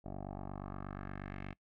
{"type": "tone with low-pass filter sweep", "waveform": "10% pulse", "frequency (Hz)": 48.42, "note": "G1", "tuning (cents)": -21, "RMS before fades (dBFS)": -44, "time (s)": [0.04, 1.54], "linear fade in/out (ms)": 20, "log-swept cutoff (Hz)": [630, 2400], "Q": 2.4, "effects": ["noise-tail reverb RT60 0.1 s tail -23 dB re dry"]}